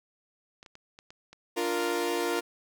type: clicks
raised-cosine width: 0.2 ms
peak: -31 dBFS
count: 6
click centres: 0.629 / 0.662 / 0.754 / 0.989 / 1.105 / 1.33 s
type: chord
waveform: sawtooth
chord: Bb major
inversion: first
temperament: equal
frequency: 293.7 / 349.2 / 466.2 Hz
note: D4 / F4 / Bb4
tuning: 0 / 0 / 0 cents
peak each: -32 / -26 / -27 dBFS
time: 1.56-2.41 s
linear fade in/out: 20 ms
effects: none